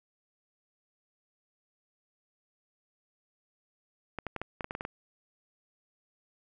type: clicks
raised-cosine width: 0.5 ms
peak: -20 dBFS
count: 10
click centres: 4.187 / 4.267 / 4.363 / 4.416 / 4.608 / 4.644 / 4.709 / 4.751 / 4.809 / 4.851 s
effects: none